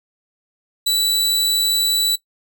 sawtooth tone, 3951 Hz, B7, in tune, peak -12 dBFS, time 0.86-2.16 s, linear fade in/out 10 ms, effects noise-tail reverb RT60 0.1 s tail -19 dB re dry

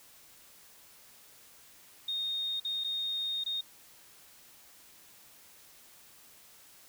sine tone with dropouts, 3698 Hz, A#7, 15 cents flat, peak -31 dBFS, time 2.08-3.61 s, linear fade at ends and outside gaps 5 ms, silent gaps 2.6-2.648 / 2.839-2.844 / 3.439-3.461 s, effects white hiss -57 dBFS RMS until 6.88 s

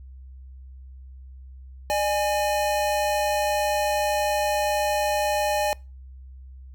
square tone pair together, 602.1 / 830.6 Hz, D5 / G#5, +43 / 0 cents, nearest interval tritone, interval 557 cents, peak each -25 dBFS, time 1.9-5.73 s, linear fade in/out 0 ms, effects noise-tail reverb RT60 0.3 s tail -25 dB re dry + added 65 Hz sine -40 dBFS peak until 6.74 s

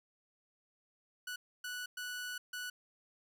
sawtooth tone bursts at uneven times, 1478 Hz, F#6, 2 cents flat, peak -36 dBFS, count 4, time 1.27-1.36 / 1.64-1.86 / 1.97-2.38 / 2.53-2.7 s, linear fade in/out 5 ms, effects none

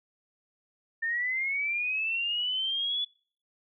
sine linear sweep, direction up, 1796 to 3446 Hz, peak -27 dBFS, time 1.02-3.05 s, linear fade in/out 10 ms, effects noise-tail reverb RT60 0.5 s tail -26 dB re dry

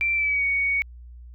sine tone with pitch glide, 2349 to 2235 Hz, D7 to C#7, 0 to +14 cents, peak -20 dBFS, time 0.01-0.82 s, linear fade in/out 0 ms, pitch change -86 cents, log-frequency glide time 0.14-0.44 s, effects added 60 Hz sine -40 dBFS peak until 1.34 s

